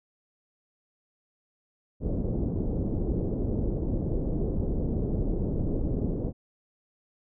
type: low-pass noise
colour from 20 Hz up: pink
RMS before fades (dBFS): -28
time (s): 2-6.33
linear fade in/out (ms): 50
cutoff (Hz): 460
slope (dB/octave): 24
effects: none